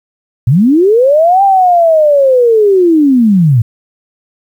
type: linear two-way sweep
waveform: sine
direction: up then down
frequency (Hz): 106.7 to 799 to 106.7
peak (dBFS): -4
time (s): 0.47-3.62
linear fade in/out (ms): 5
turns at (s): 1.43
effects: 7-bit